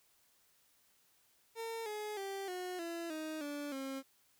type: tone with pitch steps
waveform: 30% pulse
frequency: 455.1 / 422.2 / 391.6 / 363.3 / 337 / 312.6 / 290 / 269 Hz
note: A#4 / G#4 / G4 / F#4 / E4 / D#4 / D4 / C4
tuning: -42 / +29 / -2 / -32 / +38 / +8 / -22 / +48 cents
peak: -37 dBFS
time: 1.55-4.03 s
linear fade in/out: 50 ms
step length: 310 ms
effects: white hiss -71 dBFS RMS until 4.39 s